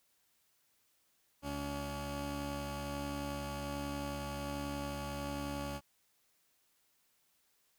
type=tone pair together; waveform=15% pulse; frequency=71.15 / 283.3 Hz; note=C#2 / C#4; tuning=+46 / +38 cents; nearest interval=2 octaves; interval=2392 cents; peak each=-35 / -34 dBFS; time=1.42-5.81 s; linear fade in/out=50 ms; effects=white hiss -74 dBFS RMS until 7.78 s